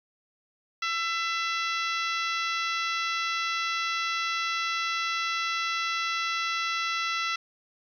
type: harmonic tone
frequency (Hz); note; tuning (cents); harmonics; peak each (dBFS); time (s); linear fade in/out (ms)
670; E5; +28; 2 / 3 / 4 / 5 / 6 / 7 / 8 / 9; -30 / -33 / -34 / -37 / -38 / -43 / -42 / -44; 0.82-7.36; 5
effects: 10-bit